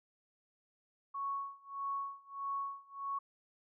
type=tone with tremolo; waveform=sine; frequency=1108.7 Hz; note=C#6; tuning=in tune; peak=-34 dBFS; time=1.14-3.19 s; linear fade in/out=10 ms; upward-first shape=sine; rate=1.6 Hz; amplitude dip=95%; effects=none